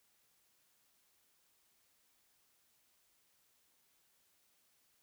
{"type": "silence", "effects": ["white hiss -74 dBFS RMS until 5.02 s"]}